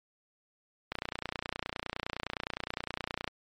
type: click train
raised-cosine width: 0.3 ms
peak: -17 dBFS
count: 71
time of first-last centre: 0.92-3.277 s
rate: 29.7 Hz
effects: MP3 64 kbps